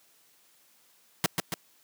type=noise with echo; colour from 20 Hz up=pink; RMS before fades=-23 dBFS; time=1.24-1.26 s; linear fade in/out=0 ms; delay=140 ms; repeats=2; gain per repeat=-4 dB; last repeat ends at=1.54 s; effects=white hiss -63 dBFS RMS until 1.83 s + high-pass 150 Hz 12 dB/octave